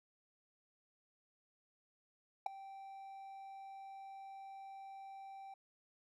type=tone with ADSR envelope; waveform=triangle; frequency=780 Hz; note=G5; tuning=9 cents flat; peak=-27 dBFS; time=2.46-5.54 s; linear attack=4 ms; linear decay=7 ms; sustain=-20 dB; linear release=4 ms; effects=none